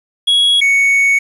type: tone pair in turn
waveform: triangle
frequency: 3331 / 2223 Hz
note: G#7 / C#7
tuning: +4 / +4 cents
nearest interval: perfect fifth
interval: 700 cents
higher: first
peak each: -7 dBFS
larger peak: neither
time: 0.27-0.61 / 0.61-1.19 s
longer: second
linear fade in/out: 10 ms
effects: resampled to 32000 Hz + 7-bit